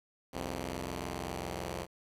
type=tone pair together; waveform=5% pulse; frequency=65.41 / 87.31 Hz; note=C2 / F2; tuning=0 / 0 cents; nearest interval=perfect fourth; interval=500 cents; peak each=-28 dBFS; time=0.32-1.87 s; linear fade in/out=50 ms; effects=resampled to 32000 Hz + 10-bit